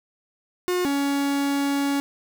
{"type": "tone pair in turn", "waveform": "45% pulse", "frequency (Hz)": [360.1, 280.7], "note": ["F#4", "C#4"], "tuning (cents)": [-47, 22], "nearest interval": "major third", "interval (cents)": 431, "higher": "first", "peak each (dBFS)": -21, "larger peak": "neither", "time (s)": [[0.68, 0.85], [0.85, 2]], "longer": "second", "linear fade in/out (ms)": 0, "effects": []}